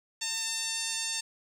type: tone with band-pass filter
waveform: 15% pulse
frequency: 901 Hz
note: A5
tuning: 41 cents sharp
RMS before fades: -33 dBFS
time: 0.21-1.21 s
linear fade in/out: 10 ms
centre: 6200 Hz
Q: 8.1
effects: none